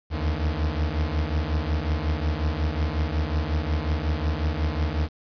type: beating tone pair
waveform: 40% pulse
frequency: 73.7 / 79.2 Hz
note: D2 / D#2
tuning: +7 / +31 cents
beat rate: 5.5 Hz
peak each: -25 dBFS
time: 0.1-5.09 s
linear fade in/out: 50 ms
effects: resampled to 11025 Hz + 8-bit